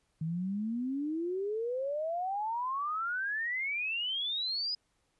sine exponential sweep, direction up, 155.56 to 5040 Hz, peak -31 dBFS, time 0.21-4.75 s, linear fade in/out 5 ms, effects pink hiss -75 dBFS RMS until 5.19 s + resampled to 24000 Hz

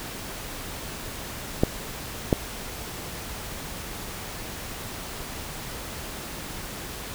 clicks, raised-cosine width 2 ms, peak -4 dBFS, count 2, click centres 1.635 / 2.328 s, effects pink hiss -36 dBFS RMS until 7.14 s

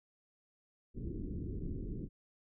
pink low-pass noise, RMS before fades -40 dBFS, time 0.94-2.09 s, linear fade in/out 50 ms, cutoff 390 Hz, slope 48 dB/octave, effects none

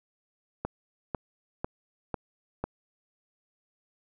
click train, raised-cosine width 1 ms, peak -16 dBFS, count 5, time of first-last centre 0.65-2.64 s, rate 2.01 Hz, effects none

